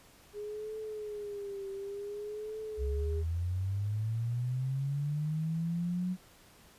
sine tone with vibrato, 412.3 Hz, G#4, 13 cents flat, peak -37 dBFS, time 0.33-3.24 s, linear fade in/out 50 ms, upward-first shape triangle, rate 0.55 Hz, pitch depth 97 cents each way
sine linear sweep, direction up, 64 to 185 Hz, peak -30 dBFS, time 2.77-6.17 s, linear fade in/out 50 ms
effects pink hiss -59 dBFS RMS until 6.78 s + resampled to 32000 Hz

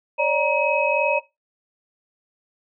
sine tone cluster, 555 / 598 / 942 / 2547 Hz, C#5 / D5 / A#5 / D#7, +2 / +31 / +18 / +40 cents, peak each -23 dBFS, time 0.18-1.2 s, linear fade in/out 20 ms, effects noise-tail reverb RT60 0.2 s tail -17 dB re dry

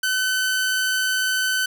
sawtooth tone, 1518 Hz, F#6, 44 cents sharp, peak -16 dBFS, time 0.03-1.66 s, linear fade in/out 5 ms, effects 8-bit

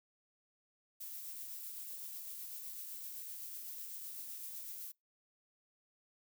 violet noise with tremolo, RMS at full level -45 dBFS, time 1-4.92 s, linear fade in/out 10 ms, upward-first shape triangle, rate 7.9 Hz, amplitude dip 30%, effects noise-tail reverb RT60 0.2 s tail -26 dB re dry

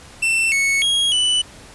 45% pulse tone with pitch steps, 2682 / 2209 / 3284 / 2978 Hz, E7 / C#7 / G#7 / F#7, +29 / -7 / -20 / +11 cents, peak -15 dBFS, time 0.22-1.42 s, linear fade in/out 10 ms, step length 300 ms, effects pink hiss -42 dBFS RMS until 1.74 s + resampled to 24000 Hz

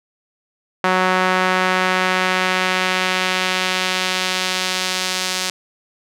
sawtooth tone with band-pass filter sweep, 185 Hz, F#3, in tune, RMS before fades -19 dBFS, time 0.84-5.5 s, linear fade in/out 2 ms, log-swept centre 1300 to 5200 Hz, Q 0.96, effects none

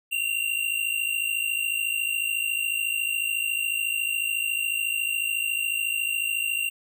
square tone pair together, 2736 / 2790 Hz, F7 / F7, -36 / -2 cents, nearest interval unison, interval 34 cents, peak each -28 dBFS, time 0.11-6.7 s, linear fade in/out 20 ms, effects none

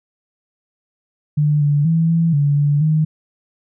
sine tone with pitch steps, 148.9 / 145.5 / 163.7 / 165.8 / 143.8 / 145.2 / 155.5 Hz, D3 / D3 / E3 / E3 / D3 / D3 / D#3, +24 / -16 / -12 / +10 / -36 / -19 / -1 cents, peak -12 dBFS, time 1.37-3.05 s, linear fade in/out 10 ms, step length 240 ms, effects none

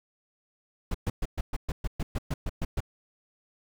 brown noise bursts, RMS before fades -28 dBFS, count 13, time 0.91-2.805 s, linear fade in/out 5 ms, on 35 ms, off 120 ms, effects none

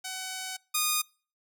5% pulse tone pair in turn, 752 / 1229.8 Hz, F#5 / D#6, +28 / -21 cents, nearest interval major sixth, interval 851 cents, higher second, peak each -23 / -13 dBFS, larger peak second, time 0.04-0.57 / 0.74-1.02 s, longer first, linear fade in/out 10 ms, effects noise-tail reverb RT60 0.4 s tail -26 dB re dry

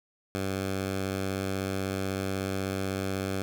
10% pulse tone, 96.2 Hz, G2, 32 cents flat, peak -21 dBFS, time 0.35-3.42 s, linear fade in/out 0 ms, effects none

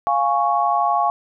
sine chord, Db major, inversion first, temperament equal, 698.5 / 830.6 / 1108.7 Hz, F5 / Ab5 / Db6, 0 / 0 / 0 cents, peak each -20 dBFS, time 0.07-1.1 s, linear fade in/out 0 ms, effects none

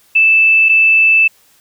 sine tone pair in turn, 2637 / 2637 Hz, E7 / E7, 0 / 0 cents, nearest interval unison, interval 0 cents, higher neither, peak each -6 dBFS, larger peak neither, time 0.15-0.69 / 0.69-1.28 s, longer second, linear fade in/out 10 ms, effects white hiss -51 dBFS RMS until 1.6 s

